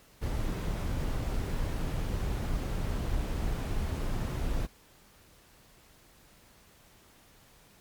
brown noise, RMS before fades -31 dBFS, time 0.21-4.67 s, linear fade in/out 20 ms, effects pink hiss -59 dBFS RMS until 7.8 s + MP3 96 kbps

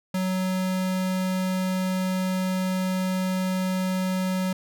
square tone, 186.1 Hz, F#3, 10 cents sharp, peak -24 dBFS, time 0.14-4.53 s, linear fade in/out 5 ms, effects none

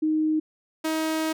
sine / sawtooth tone pair in turn, 311.1 / 316.9 Hz, D#4 / D#4, 0 / +32 cents, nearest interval unison, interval 32 cents, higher second, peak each -20 dBFS, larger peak neither, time 0.02-0.4 / 0.84-1.33 s, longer second, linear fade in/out 10 ms, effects none

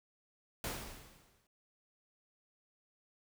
pink noise with exponential decay, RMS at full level -37 dBFS, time 0.64-1.47 s, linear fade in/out 2 ms, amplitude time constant 180 ms, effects none

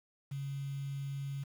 sine tone with quantisation, 138.59 Hz, C#3, in tune, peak -36 dBFS, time 0.31-1.44 s, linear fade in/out 10 ms, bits 9, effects none

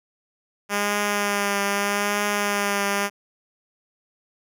5% pulse tone with vibrato, 203.2 Hz, G#3, 38 cents flat, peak -10 dBFS, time 0.69-3.1 s, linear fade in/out 50 ms, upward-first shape triangle, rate 0.8 Hz, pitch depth 26 cents each way, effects none

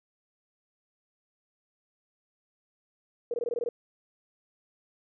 sine tone bursts, 475.4 Hz, A#4, 34 cents sharp, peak -27 dBFS, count 8, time 3.31-3.689 s, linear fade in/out 2 ms, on 29 ms, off 21 ms, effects none

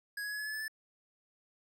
square tone with pitch steps, 1661.2 / 1675.7 / 1690.2 / 1704.9 / 1719.8 / 1734.7 / 1749.8 Hz, G#6 / G#6 / G#6 / G#6 / A6 / A6 / A6, 0 / +15 / +30 / +45 / -40 / -25 / -10 cents, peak -37 dBFS, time 0.17-0.681 s, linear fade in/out 5 ms, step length 73 ms, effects none

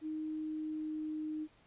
sine tone with pitch glide, 311.1 to 308.6 Hz, D#4 to D#4, 0 to -14 cents, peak -36 dBFS, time 0.01-1.48 s, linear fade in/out 50 ms, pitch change -14 cents, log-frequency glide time 0.28-1.27 s, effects pink hiss -66 dBFS RMS until 1.66 s + resampled to 8000 Hz

